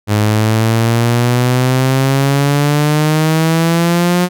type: exponential sweep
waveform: sawtooth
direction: up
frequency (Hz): 103.83 to 180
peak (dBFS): -6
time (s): 0.07-4.29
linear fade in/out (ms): 50
effects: none